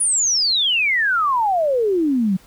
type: exponential sweep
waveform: sine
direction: down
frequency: 10000 to 179.7 Hz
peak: -15 dBFS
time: 0-2.37 s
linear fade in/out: 10 ms
effects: pink hiss -50 dBFS RMS until 2.46 s